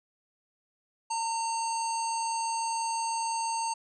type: harmonic tone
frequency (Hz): 911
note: A#5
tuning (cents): -40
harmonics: 1 / 3 / 5 / 7 / 9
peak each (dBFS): -29 / -43 / -40 / -40 / -40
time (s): 1.1-3.74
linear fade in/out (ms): 10
effects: none